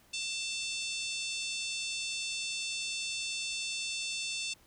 harmonic tone, 890 Hz, A5, 20 cents sharp, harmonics 3 / 4 / 5 / 6 / 7 / 8 / 9 / 10, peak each -38 / -40 / -42 / -44 / -45 / -46 / -47 / -48 dBFS, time 0.13-4.54 s, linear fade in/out 10 ms, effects pink hiss -63 dBFS RMS until 4.66 s

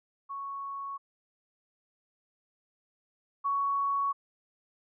sine tone pair in turn, 1108.7 / 1116.4 Hz, C#6 / C#6, 0 / +12 cents, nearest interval unison, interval 12 cents, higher second, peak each -35 / -26 dBFS, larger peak second, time 0.29-0.98 / 3.44-4.13 s, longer neither, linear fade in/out 20 ms, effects none

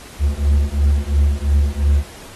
triangle beating tone pair, 70.3 / 73.2 Hz, C#2 / D2, +25 / -5 cents, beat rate 2.9 Hz, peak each -14 dBFS, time 0.19-2.04 s, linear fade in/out 50 ms, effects pink hiss -39 dBFS RMS until 2.35 s + AAC 32 kbps

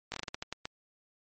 slowing click train, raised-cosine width 0.2 ms, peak -18 dBFS, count 10, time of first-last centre 0.12-0.654 s, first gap 19 ms, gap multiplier 1.27, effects MP3 32 kbps

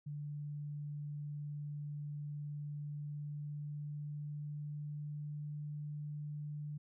sine tone with pitch glide, 146.83 to 148.36 Hz, D3 to D3, 0 to +18 cents, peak -40 dBFS, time 0.06-6.78 s, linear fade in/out 10 ms, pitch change +18 cents, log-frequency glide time 2.72-5.55 s, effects none

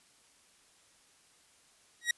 sawtooth tone with exponential growth, 1902 Hz, A#6, 34 cents sharp, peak -19 dBFS, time 2.01-2.11 s, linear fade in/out 5 ms, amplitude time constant 21 ms, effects white hiss -64 dBFS RMS until 2.17 s + resampled to 24000 Hz

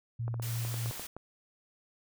sine tone with tremolo, 116.54 Hz, A#2, in tune, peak -31 dBFS, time 0.19-0.91 s, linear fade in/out 10 ms, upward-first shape sine, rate 3.2 Hz, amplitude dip 25%
clicks, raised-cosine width 1 ms, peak -28 dBFS, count 9, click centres 0.28 / 0.342 / 0.398 / 0.65 / 0.742 / 0.86 / 0.911 / 0.996 / 1.166 s
white noise, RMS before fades -42 dBFS, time 0.42-1.07 s, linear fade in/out 5 ms
effects none

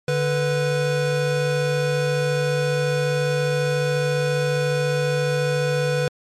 square tone pair together, 146.46 / 493.9 Hz, D3 / B4, -4 / 0 cents, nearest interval octave + major sixth, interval 2104 cents, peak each -23 / -22 dBFS, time 0.08-6.08 s, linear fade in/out 2 ms, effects low-pass 8000 Hz 12 dB/octave + MP3 64 kbps

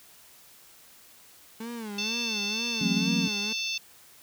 35% pulse tone with vibrato, 219.4 Hz, A3, 5 cents flat, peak -33 dBFS, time 1.6-3.53 s, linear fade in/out 5 ms, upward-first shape sine, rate 2.1 Hz, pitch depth 140 cents each way
harmonic tone, 887 Hz, A5, 14 cents sharp, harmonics 3 / 4 / 5 / 6 / 7, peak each -32 / -34 / -36 / -38 / -39 dBFS, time 1.98-3.78 s, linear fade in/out 5 ms
sine chord, F# half-diminished seventh, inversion third, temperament just, 166.5 / 185 / 222 / 266.4 Hz, E3 / F#3 / A3 / C4, +18 / 0 / +16 / +31 cents, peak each -32 / -28 / -29 / -30 dBFS, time 2.81-3.28 s, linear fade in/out 5 ms
effects white hiss -54 dBFS RMS until 4.22 s

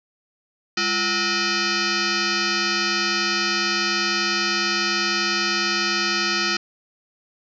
sine tone with frequency modulation, 1443 Hz, F#6, 44 cents flat, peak -19 dBFS, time 0.77-6.57 s, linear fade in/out 5 ms, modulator 549 Hz, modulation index 7.2, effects none

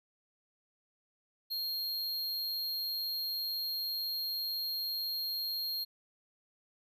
square tone, 4234 Hz, C8, 20 cents sharp, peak -34 dBFS, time 1.5-5.85 s, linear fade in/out 20 ms, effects none

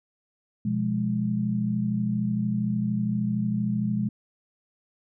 sine chord, F diminished, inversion second, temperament equal, 123.47 / 174.61 / 207.7 Hz, Cb3 / F3 / Ab3, 0 / 0 / 0 cents, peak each -29 / -31 / -25 dBFS, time 0.65-4.09 s, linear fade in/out 5 ms, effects none

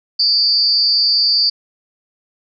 sine tone with amplitude modulation, 4675 Hz, D8, 9 cents flat, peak -7 dBFS, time 0.19-1.5 s, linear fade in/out 10 ms, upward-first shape sine, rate 240 Hz, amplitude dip 90%, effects none

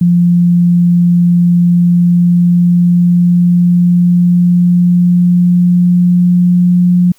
sine tone with pitch glide, 174.3 to 177.86 Hz, F3 to F3, -3 to +32 cents, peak -5 dBFS, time 0.01-7.12 s, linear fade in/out 5 ms, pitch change +35 cents, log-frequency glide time 1.59-6.96 s, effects white hiss -50 dBFS RMS until 7.18 s

